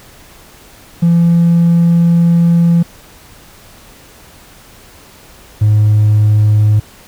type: tone pair in turn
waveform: triangle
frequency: 169.8 / 105.9 Hz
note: F3 / G#2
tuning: -48 / +34 cents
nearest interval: minor sixth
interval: 818 cents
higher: first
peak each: -3 dBFS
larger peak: neither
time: 1.02-2.83 / 5.61-6.8 s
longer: first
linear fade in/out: 10 ms
effects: tanh soft clip ceiling -2 dBFS + pink hiss -40 dBFS RMS until 7.07 s